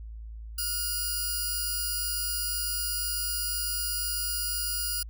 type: tone pair together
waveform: 5% pulse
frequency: 1428 / 4874 Hz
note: F6 / D#8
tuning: +38 / -37 cents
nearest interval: octave + major sixth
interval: 2125 cents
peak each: -23 dBFS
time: 0.58-5.03 s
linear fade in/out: 5 ms
effects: added 55 Hz sine -38 dBFS peak until 5.09 s